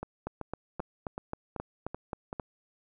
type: two click trains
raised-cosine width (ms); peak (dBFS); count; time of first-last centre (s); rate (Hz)
1; -22 / -20; 7 / 9; 0.03-2.329 / 0.27-2.398; 2.61 / 3.76
effects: none